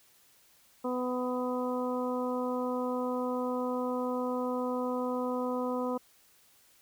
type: harmonic tone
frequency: 250.4 Hz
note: B3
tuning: 24 cents sharp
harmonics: 1 / 2 / 3 / 4 / 5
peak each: -33 / -33 / -42 / -38 / -42 dBFS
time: 0.84-5.98 s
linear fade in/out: 10 ms
effects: white hiss -63 dBFS RMS until 6.81 s